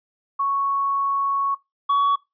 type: tone pair in turn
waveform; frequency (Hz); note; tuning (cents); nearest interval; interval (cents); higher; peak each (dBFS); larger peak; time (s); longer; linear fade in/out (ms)
sine / triangle; 1108.7 / 1125.5; C#6 / C#6; 0 / +26; unison; 26; second; -19 / -14; second; 0.39-1.55 / 1.89-2.16; first; 10
effects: noise-tail reverb RT60 0.2 s tail -20 dB re dry + resampled to 11025 Hz

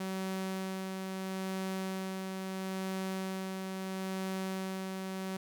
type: tone with tremolo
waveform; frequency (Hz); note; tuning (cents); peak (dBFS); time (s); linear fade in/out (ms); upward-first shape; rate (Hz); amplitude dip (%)
sawtooth; 189.7; F#3; +43; -30; 0-5.37; 5; sine; 0.75; 30
effects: none

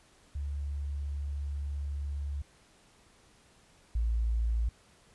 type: tone pair in turn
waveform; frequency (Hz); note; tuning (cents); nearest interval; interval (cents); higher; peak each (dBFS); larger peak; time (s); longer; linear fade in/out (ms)
sine; 71.4 / 56.67; D2 / A#1; -48 / -48; major third; 400; first; -32 / -26; second; 0.35-2.42 / 3.95-4.69; first; 5
effects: pink hiss -62 dBFS RMS until 5.14 s + resampled to 24000 Hz

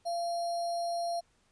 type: tone with sample-and-hold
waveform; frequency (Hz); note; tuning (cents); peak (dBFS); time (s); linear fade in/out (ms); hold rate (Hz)
sine; 687; F5; -29; -30; 0.05-1.21; 20; 4900
effects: pink hiss -70 dBFS RMS until 1.51 s + resampled to 22050 Hz

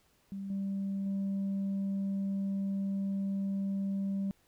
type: tone with level steps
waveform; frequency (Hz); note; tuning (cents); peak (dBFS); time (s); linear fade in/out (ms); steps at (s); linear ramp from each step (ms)
sine; 196; G3; 0; -36 / -30 / -28; 0.32-4.31; 0; 0.5 / 1.06; 2
effects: tanh soft clip ceiling -29 dBFS + pink hiss -69 dBFS RMS until 4.47 s

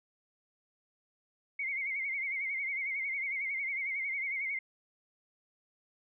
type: tone with vibrato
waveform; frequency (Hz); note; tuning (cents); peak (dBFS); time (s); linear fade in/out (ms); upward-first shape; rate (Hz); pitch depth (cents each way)
sine; 2166; C#7; -41; -32; 1.59-4.59; 5; sine; 11; 80
effects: none

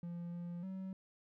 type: tone with pitch steps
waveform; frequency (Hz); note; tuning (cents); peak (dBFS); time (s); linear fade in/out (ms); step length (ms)
triangle; 172.3 / 173.4 / 189.6; F3 / F3 / F#3; -23 / -12 / +43; -39; 0.03-0.93; 2; 300
effects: none

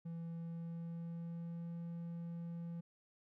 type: tone with pitch glide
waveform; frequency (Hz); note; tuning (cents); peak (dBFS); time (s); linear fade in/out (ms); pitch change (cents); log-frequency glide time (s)
triangle; 167 to 169.33; E3 to E3; +23 to +47; -40; 0.05-2.81; 10; +24; 0.39-1.76
effects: none

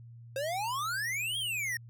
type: exponential two-way sweep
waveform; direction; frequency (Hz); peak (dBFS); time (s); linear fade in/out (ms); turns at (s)
square; up then down; 523.3 to 3307 to 1819; -32; 0.36-1.77; 2; 1.38
effects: added 117 Hz sine -47 dBFS peak until 1.89 s

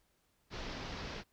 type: low-pass noise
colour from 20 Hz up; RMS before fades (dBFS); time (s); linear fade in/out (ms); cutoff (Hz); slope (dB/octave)
pink; -43; 0.5-1.24; 50; 5600; 48
effects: pink hiss -75 dBFS RMS until 1.32 s

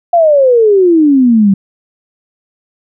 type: exponential sweep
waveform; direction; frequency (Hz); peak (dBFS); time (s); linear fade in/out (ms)
sine; down; 707 to 190; -4; 0.13-1.54; 5
effects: none

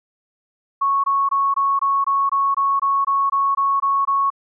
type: tone bursts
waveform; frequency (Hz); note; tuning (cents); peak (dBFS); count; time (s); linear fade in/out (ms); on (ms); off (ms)
sine; 1105; C#6; -6; -15; 14; 0.81-4.303; 10; 230; 21
effects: none

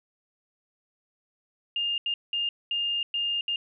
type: tone bursts at uneven times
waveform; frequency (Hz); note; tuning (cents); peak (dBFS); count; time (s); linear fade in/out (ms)
sine; 2818; F7; +15; -25; 6; 1.76-1.98 / 2.06-2.14 / 2.33-2.49 / 2.71-3.03 / 3.14-3.41 / 3.48-3.56; 2
effects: none

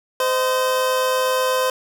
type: tone pair together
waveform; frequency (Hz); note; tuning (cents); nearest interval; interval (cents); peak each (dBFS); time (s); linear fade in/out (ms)
25% pulse; 514 / 622.4; C5 / D#5; -31 / 0; minor third; 331; -14 / -24; 0.2-1.7; 2
effects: none

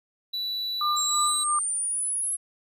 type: tone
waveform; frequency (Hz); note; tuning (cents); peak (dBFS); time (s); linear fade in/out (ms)
triangle; 3951; B7; 0; -26; 0.33-1.44; 10
type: tone with tremolo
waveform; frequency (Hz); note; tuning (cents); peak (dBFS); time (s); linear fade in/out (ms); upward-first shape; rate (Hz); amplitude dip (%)
sine; 1200; D6; +37; -22; 0.81-1.59; 2; sine; 3; 75
type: exponential sweep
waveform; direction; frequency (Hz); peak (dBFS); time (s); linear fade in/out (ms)
sine; up; 7380 to 10950; -25; 0.96-2.37; 20
effects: none

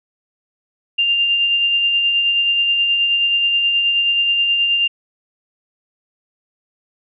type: tone with tremolo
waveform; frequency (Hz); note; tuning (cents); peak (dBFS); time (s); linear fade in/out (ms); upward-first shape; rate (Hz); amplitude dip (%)
sine; 2794; F7; 0; -12; 0.98-4.88; 10; sine; 9.4; 30
effects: none

